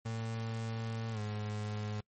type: tone with pitch glide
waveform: 35% pulse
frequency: 113 to 105.43 Hz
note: A2 to G#2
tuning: +47 to +27 cents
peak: -34 dBFS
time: 0.05-2.01 s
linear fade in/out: 10 ms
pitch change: -120 cents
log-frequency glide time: 1.12-1.19 s
effects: noise-tail reverb RT60 0.1 s tail -26 dB re dry + MP3 32 kbps